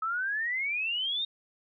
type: exponential sweep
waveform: sine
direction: up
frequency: 1278 to 3738 Hz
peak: -28 dBFS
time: 0.02-1.25 s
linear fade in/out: 5 ms
effects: none